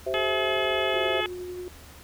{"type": "chord", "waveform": "sine", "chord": "C major", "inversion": "second", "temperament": "equal with one note detuned", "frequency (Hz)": [382.2, 523.3, 659.3], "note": ["G4", "C5", "E5"], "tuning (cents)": [-44, 0, 0], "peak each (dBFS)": -30, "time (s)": [0.06, 1.21], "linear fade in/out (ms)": 10}
{"type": "harmonic tone", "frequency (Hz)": 426.3, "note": "G#4", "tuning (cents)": 45, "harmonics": [1, 2, 3, 4, 5, 6, 7, 8], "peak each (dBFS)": [-34, -34, -34, -34, -34, -34, -34, -34], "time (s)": [0.14, 1.26], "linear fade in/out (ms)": 0}
{"type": "tone with tremolo", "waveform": "sine", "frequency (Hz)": 360.6, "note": "F#4", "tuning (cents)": -45, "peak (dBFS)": -32, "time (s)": [0.94, 1.68], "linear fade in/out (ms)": 0, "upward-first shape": "sine", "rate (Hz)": 11, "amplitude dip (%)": 25}
{"effects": ["added 75 Hz sine -49 dBFS peak until 2.03 s", "pink hiss -49 dBFS RMS until 2.03 s"]}